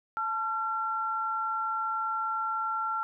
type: tone pair together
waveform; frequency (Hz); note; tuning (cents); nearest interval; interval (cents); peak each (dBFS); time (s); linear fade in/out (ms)
sine; 876.4 / 1365; A5 / F6; -7 / -40; minor sixth; 767; -34 / -29; 0.17-3.03; 0
effects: none